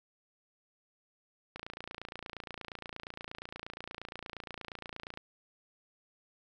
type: click train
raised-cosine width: 0.3 ms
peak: -25 dBFS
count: 104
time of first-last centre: 1.56-5.174 s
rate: 28.5 Hz
effects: none